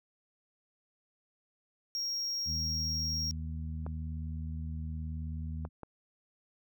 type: tone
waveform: triangle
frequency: 5588 Hz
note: F8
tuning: in tune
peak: -31 dBFS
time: 1.95-3.31 s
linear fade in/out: 0 ms
type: harmonic tone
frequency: 79.1 Hz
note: D#2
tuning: 29 cents sharp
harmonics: 1 / 2 / 3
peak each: -36 / -42 / -46 dBFS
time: 2.45-5.69 s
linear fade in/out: 50 ms
type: clicks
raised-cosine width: 1 ms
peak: -28 dBFS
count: 3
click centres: 3.865 / 5.651 / 5.833 s
effects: none